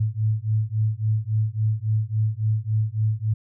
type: beating tone pair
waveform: sine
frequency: 107 / 110.6 Hz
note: A2 / A2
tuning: -48 / +9 cents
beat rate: 3.6 Hz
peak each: -23 dBFS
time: 0-3.34 s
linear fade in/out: 10 ms
effects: none